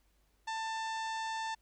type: harmonic tone with a mistuned harmonic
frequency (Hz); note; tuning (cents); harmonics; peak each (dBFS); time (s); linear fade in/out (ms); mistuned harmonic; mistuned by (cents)
890; A5; +20; 1 / 2 / 3 / 4 / 5 / 6 / 7 / 8 / 9; -36 / -42 / -50 / -48 / -51 / -54 / -55 / -57 / -59; 0.47-1.55; 10; 8; -29
effects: added 50 Hz sine -70 dBFS peak until 1.61 s + pink hiss -75 dBFS RMS until 1.61 s